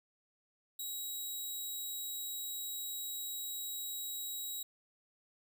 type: tone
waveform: 10% pulse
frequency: 3847 Hz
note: B7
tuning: 46 cents flat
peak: -31 dBFS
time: 0.79-4.63 s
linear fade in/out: 5 ms
effects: none